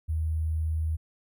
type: tone with sample-and-hold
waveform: sine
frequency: 79.3 Hz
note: D#2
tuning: 33 cents sharp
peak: -25 dBFS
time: 0.08-0.97 s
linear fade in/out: 20 ms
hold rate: 11025 Hz
effects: none

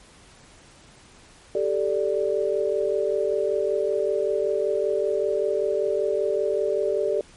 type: chord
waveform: sine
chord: G suspended second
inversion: none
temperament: equal with one note detuned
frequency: 392 / 437.2 / 587.3 Hz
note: G4 / A4 / D5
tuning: 0 / -11 / 0 cents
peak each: -25 dBFS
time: 1.55-7.21 s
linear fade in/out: 2 ms
effects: pink hiss -51 dBFS RMS until 7.36 s + MP3 48 kbps

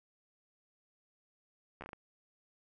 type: slowing click train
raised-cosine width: 0.5 ms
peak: -30 dBFS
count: 6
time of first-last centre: 1.81-1.932 s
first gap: 12 ms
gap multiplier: 1.36
effects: none

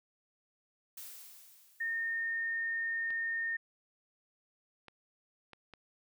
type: noise with exponential decay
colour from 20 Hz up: blue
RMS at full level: -45 dBFS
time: 0.97-2.58 s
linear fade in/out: 5 ms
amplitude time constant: 350 ms
type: tone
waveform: sine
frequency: 1830 Hz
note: A#6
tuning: 32 cents flat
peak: -32 dBFS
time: 1.8-3.57 s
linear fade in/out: 10 ms
type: clicks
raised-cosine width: 0.3 ms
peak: -34 dBFS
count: 4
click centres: 3.105 / 4.883 / 5.533 / 5.737 s
effects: none

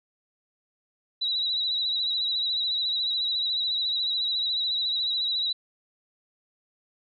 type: tone with vibrato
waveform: sine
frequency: 3901 Hz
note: B7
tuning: 22 cents flat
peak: -24 dBFS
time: 1.21-5.53 s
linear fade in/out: 10 ms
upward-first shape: sine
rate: 14 Hz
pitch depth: 48 cents each way
effects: none

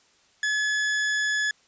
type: tone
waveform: 40% pulse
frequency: 1707 Hz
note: G#6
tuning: 47 cents sharp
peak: -22 dBFS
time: 0.43-1.51 s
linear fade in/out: 2 ms
effects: white hiss -61 dBFS RMS until 1.67 s + resampled to 16000 Hz

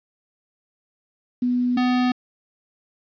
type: tone pair in turn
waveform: sine / square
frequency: 246.9 / 249.9 Hz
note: B3 / B3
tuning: 0 / +21 cents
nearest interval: unison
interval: 21 cents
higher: second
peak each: -18 dBFS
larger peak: neither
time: 1.42-1.77 / 1.77-2.12 s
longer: neither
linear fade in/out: 5 ms
effects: resampled to 11025 Hz + 9-bit

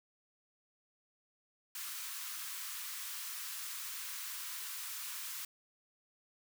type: high-pass noise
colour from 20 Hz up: white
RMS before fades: -43 dBFS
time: 1.75-5.45 s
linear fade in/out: 2 ms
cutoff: 1000 Hz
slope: 48 dB/octave
effects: none

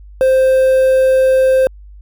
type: tone with quantisation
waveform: triangle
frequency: 523.3 Hz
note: C5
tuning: in tune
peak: -6 dBFS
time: 0.21-1.67 s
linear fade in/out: 0 ms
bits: 6
effects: added 50 Hz sine -34 dBFS peak until 2.01 s

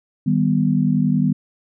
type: chord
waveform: sine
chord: Eb augmented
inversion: none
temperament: equal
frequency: 155.56 / 196 / 246.9 Hz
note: Eb3 / G3 / B3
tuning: 0 / 0 / 0 cents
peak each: -19 dBFS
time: 0.26-1.33 s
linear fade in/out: 10 ms
effects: none

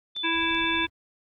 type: tone with vibrato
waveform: sine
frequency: 3517 Hz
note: A7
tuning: 1 cent flat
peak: -29 dBFS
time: 0.15-0.87 s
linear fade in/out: 20 ms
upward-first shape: triangle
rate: 12 Hz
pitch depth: 18 cents each way
type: clicks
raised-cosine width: 0.2 ms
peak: -28 dBFS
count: 2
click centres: 0.165 / 0.547 s
type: harmonic tone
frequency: 330 Hz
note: E4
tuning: 2 cents sharp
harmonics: 1 / 3 / 5 / 7 / 8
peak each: -30 / -30 / -30 / -30 / -30 dBFS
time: 0.23-0.87 s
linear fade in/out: 20 ms
type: noise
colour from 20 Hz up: brown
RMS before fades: -46 dBFS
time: 0.32-0.9 s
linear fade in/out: 50 ms
effects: none

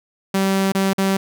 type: tone with dropouts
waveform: sawtooth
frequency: 193.5 Hz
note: G3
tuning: 22 cents flat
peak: -12 dBFS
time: 0.34-1.17 s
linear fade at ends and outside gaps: 5 ms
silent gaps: 0.721-0.749 / 0.933-0.981 s
effects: none

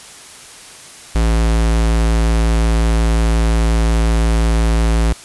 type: tone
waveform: square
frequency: 55.9 Hz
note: A1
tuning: 28 cents sharp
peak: -12 dBFS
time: 1.15-5.13 s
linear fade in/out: 5 ms
effects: white hiss -37 dBFS RMS until 5.24 s + resampled to 24000 Hz

